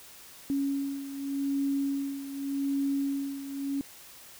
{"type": "beating tone pair", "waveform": "sine", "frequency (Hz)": [277.2, 278.05], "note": ["C#4", "C#4"], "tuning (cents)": [0, 5], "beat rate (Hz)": 0.85, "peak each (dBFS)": [-29, -34], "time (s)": [0.5, 3.81], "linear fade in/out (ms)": 0, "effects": ["white hiss -50 dBFS RMS until 4.39 s"]}